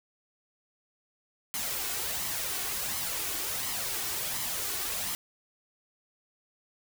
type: noise with flanger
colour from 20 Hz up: white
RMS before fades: -33 dBFS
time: 1.54-5.15 s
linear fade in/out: 0 ms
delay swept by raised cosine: 0.96 to 2.76 ms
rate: 1.4 Hz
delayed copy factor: +0.5
effects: none